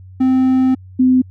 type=tone pair in turn; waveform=triangle / sine; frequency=259.5 / 255.8 Hz; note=C4 / C4; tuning=-14 / -39 cents; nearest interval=unison; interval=25 cents; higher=first; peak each=-8 dBFS; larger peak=neither; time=0.2-0.75 / 0.99-1.22 s; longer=first; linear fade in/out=10 ms; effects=added 93 Hz sine -35 dBFS peak until 1.3 s